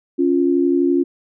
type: tone pair together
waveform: sine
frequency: 277.2 / 349.2 Hz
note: C#4 / F4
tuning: 0 / 0 cents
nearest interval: major third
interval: 400 cents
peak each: -16 dBFS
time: 0.18-1.04 s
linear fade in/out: 20 ms
effects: none